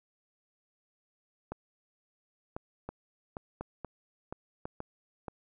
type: two click trains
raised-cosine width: 1 ms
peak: -23 / -24 dBFS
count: 4 / 6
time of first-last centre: 1.52-4.655 / 2.89-5.282 s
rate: 0.957 / 2.09 Hz
effects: none